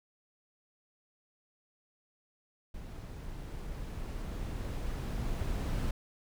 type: noise with level ramp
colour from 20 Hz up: brown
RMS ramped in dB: -44 to -32 dBFS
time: 2.74-5.91 s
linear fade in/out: 5 ms
effects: none